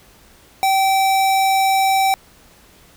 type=tone; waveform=square; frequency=773 Hz; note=G5; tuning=24 cents flat; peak=-14 dBFS; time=0.63-2.14 s; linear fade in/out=0 ms; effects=pink hiss -49 dBFS RMS until 2.96 s